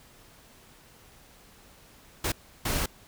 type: noise bursts at uneven times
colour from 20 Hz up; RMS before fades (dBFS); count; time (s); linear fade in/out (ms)
pink; -28; 2; 2.24-2.32 / 2.65-2.86; 5
effects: pink hiss -55 dBFS RMS until 3.07 s